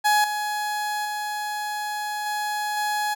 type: tone with level steps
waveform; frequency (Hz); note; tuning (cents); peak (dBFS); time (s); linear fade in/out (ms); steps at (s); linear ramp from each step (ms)
30% pulse; 840; G#5; +19; -14 / -22 / -24 / -22 / -20; 0.04-3.15; 20; 0.24 / 1.05 / 2.26 / 2.77; 2
effects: none